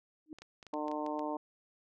sine tone with exponential growth, 308.9 Hz, D#4, 12 cents flat, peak -38 dBFS, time 0.26-0.33 s, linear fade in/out 1 ms, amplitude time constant 15 ms
clicks, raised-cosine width 0.2 ms, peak -33 dBFS, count 9, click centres 0.386 / 0.42 / 0.628 / 0.667 / 0.739 / 0.882 / 0.915 / 1.064 / 1.193 s
harmonic tone, 150.8 Hz, D3, 46 cents sharp, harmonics 2 / 3 / 4 / 5 / 6 / 7, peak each -38 / -44 / -40 / -44 / -40 / -45 dBFS, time 0.73-1.37 s, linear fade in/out 5 ms
effects none

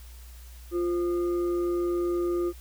sine tone with frequency modulation, 349.2 Hz, F4, in tune, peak -24 dBFS, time 0.71-2.53 s, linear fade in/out 50 ms, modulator 870 Hz, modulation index 0.31, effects added 60 Hz sine -43 dBFS peak until 2.6 s + white hiss -54 dBFS RMS until 2.6 s

